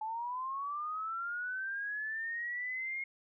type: linear sweep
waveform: sine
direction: up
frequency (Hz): 858 to 2155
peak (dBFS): -35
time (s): 0.01-3.04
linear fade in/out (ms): 5
effects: none